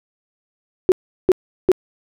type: tone bursts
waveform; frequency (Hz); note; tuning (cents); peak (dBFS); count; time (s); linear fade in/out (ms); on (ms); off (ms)
sine; 369.7; F#4; -1; -7; 3; 0.89-1.717; 0; 29; 370
effects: none